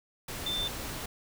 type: tone in noise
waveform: sine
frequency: 3555 Hz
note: A7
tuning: 17 cents sharp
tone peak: -30 dBFS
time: 0.46-0.68 s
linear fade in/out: 5 ms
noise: pink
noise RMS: -38 dBFS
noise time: 0.28-1.06 s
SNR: +5 dB
effects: none